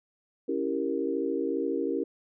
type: chord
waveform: sine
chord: C# diminished seventh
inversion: none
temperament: equal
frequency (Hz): 277.2 / 329.6 / 392 / 466.2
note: C#4 / E4 / G4 / Bb4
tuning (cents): 0 / 0 / 0 / 0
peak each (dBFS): -32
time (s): 0.48-2.04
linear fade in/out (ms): 10
effects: none